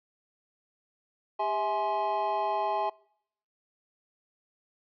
triangle tone cluster, 399.5 / 650 / 840 / 1048 Hz, G4 / E5 / G#5 / C6, +33 / -24 / +19 / +2 cents, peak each -35 / -31 / -27 / -32 dBFS, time 1.39-2.9 s, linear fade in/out 10 ms, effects noise-tail reverb RT60 0.7 s tail -25 dB re dry + resampled to 11025 Hz

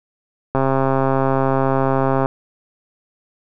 click train, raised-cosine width 1 ms, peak -4 dBFS, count 230, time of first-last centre 0.55-2.259 s, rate 134 Hz, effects none

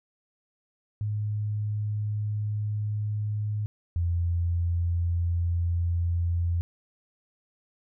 sine tone pair in turn, 105.3 / 85.94 Hz, G#2 / F2, +24 / -27 cents, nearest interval major third, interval 351 cents, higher first, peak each -26 / -23 dBFS, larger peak second, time 1.01-3.66 / 3.96-6.61 s, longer neither, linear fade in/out 0 ms, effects none

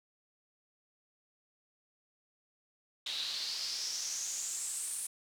pink noise with band-pass filter sweep, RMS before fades -38 dBFS, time 3.06-5.07 s, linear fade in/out 5 ms, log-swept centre 3700 to 9500 Hz, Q 5.3, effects none

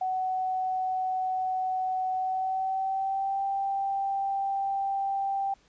sine tone with pitch glide, 748 to 785.6 Hz, F#5 to G5, +19 to +4 cents, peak -26 dBFS, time 0.01-5.54 s, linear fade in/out 5 ms, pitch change +85 cents, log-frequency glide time 2.16-3.43 s, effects pink hiss -63 dBFS RMS until 5.68 s + resampled to 16000 Hz

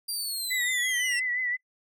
20% pulse linear sweep, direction down, 4787 to 2680 Hz, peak -24 dBFS, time 0.08-1.2 s, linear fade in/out 10 ms
sine tone with vibrato, 1986 Hz, B6, 9 cents sharp, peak -26 dBFS, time 0.5-1.57 s, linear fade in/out 20 ms, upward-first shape triangle, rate 5.8 Hz, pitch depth 59 cents each way
effects noise-tail reverb RT60 0.1 s tail -24 dB re dry

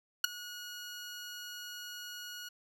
15% pulse tone with ADSR envelope, 1450 Hz, F#6, 35 cents flat, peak -14 dBFS, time 0.24-2.49 s, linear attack 4 ms, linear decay 9 ms, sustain -22 dB, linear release 9 ms, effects none

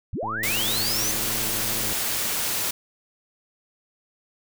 sine linear sweep, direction up, 43.77 to 6272 Hz, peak -26 dBFS, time 0.13-1.11 s, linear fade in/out 0 ms
click train, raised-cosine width 2 ms, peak -25 dBFS, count 186, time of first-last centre 0.23-1.927 s, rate 109 Hz
white noise, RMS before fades -26 dBFS, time 0.43-2.71 s, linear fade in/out 5 ms
effects none

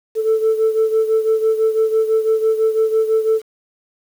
sine beating tone pair, 440 / 446 Hz, A4 / A4, 0 / +23 cents, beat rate 6 Hz, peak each -13 / -18 dBFS, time 0.15-3.42 s, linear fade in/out 50 ms, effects tanh soft clip ceiling -9 dBFS + 7-bit

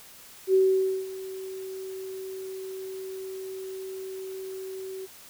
sine tone with ADSR envelope, 380 Hz, F#4, 46 cents sharp, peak -16 dBFS, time 0.47-5.07 s, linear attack 69 ms, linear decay 520 ms, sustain -18 dB, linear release 27 ms, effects white hiss -49 dBFS RMS until 5.29 s

